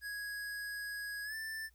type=tone with pitch glide; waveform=square; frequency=1661.2 to 1770.2 Hz; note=G#6 to A6; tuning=0 to +10 cents; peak=-40 dBFS; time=0.01-1.7 s; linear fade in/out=50 ms; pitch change=+110 cents; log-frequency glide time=1.24-1.35 s; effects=added 60 Hz sine -65 dBFS peak until 1.74 s + white hiss -75 dBFS RMS until 1.74 s